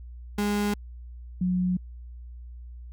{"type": "tone pair in turn", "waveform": ["35% pulse", "sine"], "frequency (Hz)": [205.9, 181.64], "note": ["G#3", "F#3"], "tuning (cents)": [-15, -32], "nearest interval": "major second", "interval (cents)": 217, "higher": "first", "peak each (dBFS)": -22, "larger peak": "neither", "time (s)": [[0.38, 0.74], [1.41, 1.77]], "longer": "neither", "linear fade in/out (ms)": 5, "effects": ["added 60 Hz sine -39 dBFS peak until 2.92 s"]}